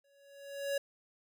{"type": "tone with exponential growth", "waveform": "square", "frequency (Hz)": 560, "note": "C#5", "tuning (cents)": 18, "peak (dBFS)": -30, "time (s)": [0.04, 0.78], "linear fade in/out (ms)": 5, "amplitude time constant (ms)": 160, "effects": []}